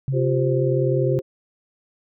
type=tone with vibrato; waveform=sine; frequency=133.4 Hz; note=C3; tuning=34 cents sharp; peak=-20 dBFS; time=0.08-1.19 s; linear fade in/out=0 ms; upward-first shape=sine; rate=5.9 Hz; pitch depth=20 cents each way
type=chord; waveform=sine; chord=F suspended second; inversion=none; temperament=equal with one note detuned; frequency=352.1 / 392 / 523.3 Hz; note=F4 / G4 / C5; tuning=+14 / 0 / 0 cents; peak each=-24 dBFS; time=0.12-1.22 s; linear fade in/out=50 ms
effects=none